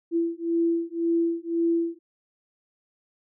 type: beating tone pair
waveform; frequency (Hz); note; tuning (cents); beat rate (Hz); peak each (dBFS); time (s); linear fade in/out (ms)
sine; 334.5 / 336.4; E4 / E4; +25 / +35; 1.9; -25 / -25; 0.11-1.99; 50
effects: none